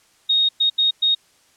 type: tone bursts at uneven times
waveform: sine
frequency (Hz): 3729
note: A#7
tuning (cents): 0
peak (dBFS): -14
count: 4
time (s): 0.29-0.49 / 0.6-0.7 / 0.78-0.91 / 1.02-1.15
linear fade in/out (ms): 10
effects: white hiss -57 dBFS RMS until 1.56 s + low-pass 9000 Hz 12 dB/octave